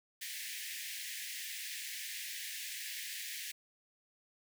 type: high-pass noise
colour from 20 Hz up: pink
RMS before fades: -43 dBFS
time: 0.21-3.52 s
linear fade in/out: 10 ms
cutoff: 1700 Hz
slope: 96 dB/octave
effects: none